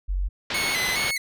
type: tone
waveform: sine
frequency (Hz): 46.29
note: F#1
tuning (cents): +2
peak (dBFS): -22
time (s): 0.08-0.29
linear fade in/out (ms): 20
type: low-pass noise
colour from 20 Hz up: white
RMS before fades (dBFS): -29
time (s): 0.5-1.11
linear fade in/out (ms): 5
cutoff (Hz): 4200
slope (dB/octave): 24
type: tone with vibrato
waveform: sawtooth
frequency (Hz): 2111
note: C7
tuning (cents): +15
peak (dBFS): -21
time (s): 0.54-1.18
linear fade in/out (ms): 5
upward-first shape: square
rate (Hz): 2.4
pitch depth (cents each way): 69
effects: none